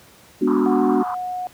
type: chord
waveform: sine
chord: G# half-diminished seventh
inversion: none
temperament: equal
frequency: 207.7 / 246.9 / 293.7 / 370 Hz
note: G#3 / B3 / D4 / F#4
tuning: 0 / 0 / 0 / 0 cents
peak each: -25 / -20 / -20 / -20 dBFS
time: 0.41-1.03 s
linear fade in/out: 10 ms
type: band-pass noise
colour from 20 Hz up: white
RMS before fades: -30 dBFS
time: 0.47-1.15 s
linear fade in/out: 5 ms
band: 950 to 1200 Hz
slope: 48 dB/octave
type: tone with pitch glide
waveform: sine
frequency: 740 to 728.5 Hz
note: F#5 to F#5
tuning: 0 to -27 cents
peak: -24 dBFS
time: 0.66-1.47 s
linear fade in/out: 0 ms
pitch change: -27 cents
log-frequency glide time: 0.98-1.03 s
effects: pink hiss -49 dBFS RMS until 1.53 s + high-pass 80 Hz 12 dB/octave